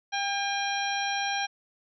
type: harmonic tone with a mistuned harmonic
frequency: 804 Hz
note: G5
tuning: 44 cents sharp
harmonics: 1 / 2 / 3 / 4 / 5 / 7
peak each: -30 / -33 / -35 / -36 / -37 / -38 dBFS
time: 0.12-1.47 s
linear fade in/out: 20 ms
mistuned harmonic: 1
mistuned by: -16 cents
effects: none